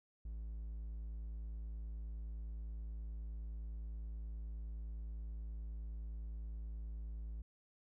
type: tone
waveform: triangle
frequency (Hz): 54.8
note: A1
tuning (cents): -6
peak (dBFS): -40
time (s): 0.25-7.42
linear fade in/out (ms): 5
effects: none